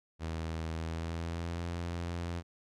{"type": "tone with pitch glide", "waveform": "sawtooth", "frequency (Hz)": [81, 85.82], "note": ["E2", "F2"], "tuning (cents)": [-30, -30], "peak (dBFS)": -31, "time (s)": [0.19, 2.43], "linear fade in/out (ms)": 50, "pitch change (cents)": 100, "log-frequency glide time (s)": [0.75, 1.68], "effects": ["low-pass 7000 Hz 12 dB/octave"]}